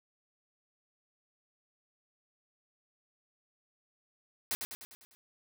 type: noise with echo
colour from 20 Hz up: white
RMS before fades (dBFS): -33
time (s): 4.51-4.55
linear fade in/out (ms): 0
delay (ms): 100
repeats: 6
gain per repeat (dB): -5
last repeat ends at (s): 5.15
effects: none